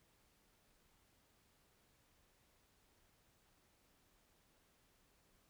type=silence; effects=pink hiss -74 dBFS RMS until 5.49 s